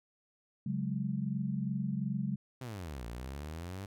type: chord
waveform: sine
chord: C# suspended fourth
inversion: none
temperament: equal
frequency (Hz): 138.59 / 185 / 207.7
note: C#3 / F#3 / G#3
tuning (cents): 0 / 0 / 0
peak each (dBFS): -36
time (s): 0.66-2.36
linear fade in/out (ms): 5
type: exponential two-way sweep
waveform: sawtooth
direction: down then up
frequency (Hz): 133.8 to 56.4 to 101.3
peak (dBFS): -36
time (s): 2.61-3.86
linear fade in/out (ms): 5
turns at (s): 3.06
effects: none